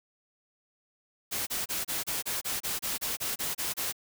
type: noise bursts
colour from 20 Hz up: white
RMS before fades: -32 dBFS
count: 14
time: 1.31-3.927 s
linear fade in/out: 20 ms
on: 160 ms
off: 29 ms
effects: none